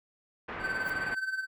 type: low-pass noise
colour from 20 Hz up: white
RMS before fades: -39 dBFS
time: 0.48-1.15 s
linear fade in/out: 10 ms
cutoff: 2000 Hz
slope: 24 dB/octave
type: tone with tremolo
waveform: triangle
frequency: 1538 Hz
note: G6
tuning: 33 cents flat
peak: -26 dBFS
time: 0.59-1.47 s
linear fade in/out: 50 ms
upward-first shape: sine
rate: 19 Hz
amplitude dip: 70%
type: noise with exponential growth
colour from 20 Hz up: violet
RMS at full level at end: -42 dBFS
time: 0.78-0.9 s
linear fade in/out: 2 ms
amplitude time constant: 24 ms
effects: none